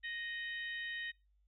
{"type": "harmonic tone with a mistuned harmonic", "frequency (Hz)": 622.3, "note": "D#5", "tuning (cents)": 0, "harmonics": [3, 4, 5, 6], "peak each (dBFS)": [-40, -54, -49, -50], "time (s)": [0.03, 1.12], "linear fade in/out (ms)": 20, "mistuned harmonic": 5, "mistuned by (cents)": -37, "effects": ["noise-tail reverb RT60 0.3 s tail -26 dB re dry", "added 50 Hz sine -69 dBFS peak until 1.47 s"]}